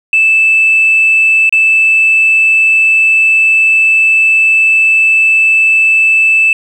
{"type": "tone with dropouts", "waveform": "sine", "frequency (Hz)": 2633, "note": "E7", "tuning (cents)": -3, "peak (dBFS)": -4, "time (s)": [0.13, 6.53], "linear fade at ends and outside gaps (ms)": 2, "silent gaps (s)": [1.494, 1.525], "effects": ["tanh soft clip ceiling -1 dBFS", "7-bit"]}